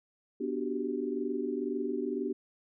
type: chord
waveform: sine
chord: G major seventh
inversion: first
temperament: equal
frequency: 246.9 / 293.7 / 370 / 392 Hz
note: B3 / D4 / F#4 / G4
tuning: 0 / 0 / 0 / 0 cents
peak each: -36 / -36 / -37 / -35 dBFS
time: 0.4-2.33 s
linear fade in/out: 10 ms
effects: none